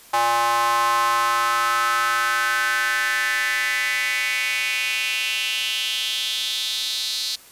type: tone with high-pass filter sweep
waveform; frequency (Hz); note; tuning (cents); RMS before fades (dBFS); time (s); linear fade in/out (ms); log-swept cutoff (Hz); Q
square; 117.5; A#2; +14; -22; 0.13-7.36; 10; 880 to 4200; 4.5
effects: white hiss -47 dBFS RMS until 7.51 s + resampled to 32000 Hz